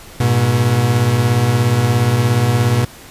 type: beating tone pair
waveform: 40% pulse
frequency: 103.83 / 120.83 Hz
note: G#2 / B2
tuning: 0 / -37 cents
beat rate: 17 Hz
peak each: -17 / -12 dBFS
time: 0.2-2.85 s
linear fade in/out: 5 ms
effects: pink hiss -38 dBFS RMS until 3.1 s + resampled to 32000 Hz